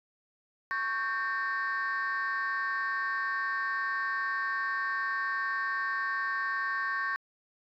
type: chord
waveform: sine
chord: G diminished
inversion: second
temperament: equal with one note detuned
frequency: 1108.7 / 1568 / 1818.9 Hz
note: Db6 / G6 / Bb6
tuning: 0 / 0 / -43 cents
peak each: -32 dBFS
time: 0.71-7.16 s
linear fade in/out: 0 ms
effects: tanh soft clip ceiling -24 dBFS